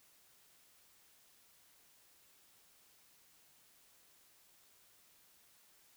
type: silence
effects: white hiss -67 dBFS RMS until 5.96 s